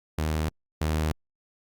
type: tone pair in turn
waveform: sawtooth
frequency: 77.78 / 77.78 Hz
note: D#2 / D#2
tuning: 0 / 0 cents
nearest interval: unison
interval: 0 cents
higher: neither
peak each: -21 / -20 dBFS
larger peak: second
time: 0.18-0.49 / 0.81-1.12 s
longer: neither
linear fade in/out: 5 ms
effects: Opus 48 kbps